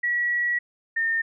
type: tone pair in turn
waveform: sine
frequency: 1928 / 1819.8 Hz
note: B6 / A#6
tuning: -42 / -42 cents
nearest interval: minor second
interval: 100 cents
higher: first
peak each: -21 dBFS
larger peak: neither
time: 0.03-0.59 / 0.96-1.22 s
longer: first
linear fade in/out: 10 ms
effects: none